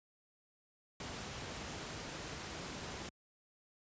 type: noise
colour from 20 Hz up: pink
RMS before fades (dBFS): -44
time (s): 1-3.09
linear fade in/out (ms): 2
effects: high-pass 60 Hz 12 dB/octave + resampled to 16000 Hz